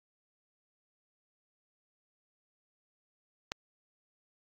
click, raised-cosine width 0.2 ms, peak -16 dBFS, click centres 3.519 s, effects AAC 48 kbps

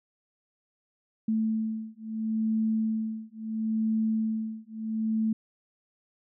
sine beating tone pair, 220 / 220.74 Hz, A3 / A3, 0 / +6 cents, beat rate 0.74 Hz, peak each -29 / -29 dBFS, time 1.28-5.33 s, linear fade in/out 5 ms, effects none

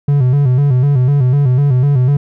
triangle tone with vibrato, 134.4 Hz, C3, 47 cents sharp, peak -6 dBFS, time 0.08-2.17 s, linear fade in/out 5 ms, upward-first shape square, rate 4 Hz, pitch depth 110 cents each way, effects none

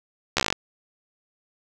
slowing click train, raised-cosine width 0.2 ms, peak -3 dBFS, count 10, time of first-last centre 0.37-0.526 s, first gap 13 ms, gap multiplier 1.07, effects none

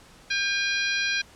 harmonic tone with a mistuned harmonic, 812 Hz, G#5, 39 cents flat, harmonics 2 / 3 / 4 / 5 / 6 / 7, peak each -27 / -28 / -34 / -31 / -36 / -37 dBFS, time 0.3-1.22 s, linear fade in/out 10 ms, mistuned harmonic 2, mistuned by -34 cents, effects pink hiss -52 dBFS RMS until 1.35 s + low-pass 9000 Hz 12 dB/octave

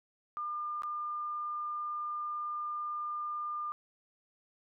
sine tone with dropouts, 1203 Hz, D6, 41 cents sharp, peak -34 dBFS, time 0.37-3.72 s, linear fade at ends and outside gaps 0 ms, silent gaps 0.821-0.834 s, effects none

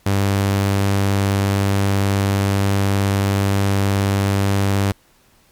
sawtooth tone, 98.9 Hz, G2, 16 cents sharp, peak -11 dBFS, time 0.06-4.92 s, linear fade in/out 5 ms, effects pink hiss -55 dBFS RMS until 5.51 s + MP3 96 kbps

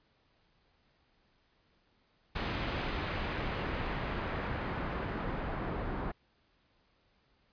pink noise with low-pass filter sweep, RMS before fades -36 dBFS, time 2.35-6.12 s, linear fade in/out 10 ms, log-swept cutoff 3300 to 1200 Hz, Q 0.92, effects pink hiss -71 dBFS RMS until 7.52 s + resampled to 11025 Hz

